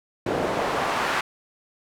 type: noise with band-pass filter sweep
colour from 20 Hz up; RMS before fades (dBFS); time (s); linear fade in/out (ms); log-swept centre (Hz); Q
pink; -25; 0.26-1.21; 5; 450 to 1400; 1
effects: none